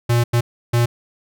square tone bursts at uneven times, 119 Hz, A#2, 36 cents sharp, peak -14 dBFS, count 3, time 0.09-0.24 / 0.33-0.41 / 0.73-0.86 s, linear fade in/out 10 ms, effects none

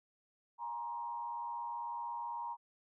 sine tone with frequency modulation, 944 Hz, A#5, 22 cents sharp, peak -38 dBFS, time 0.58-2.57 s, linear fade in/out 50 ms, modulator 106 Hz, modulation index 0.7, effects none

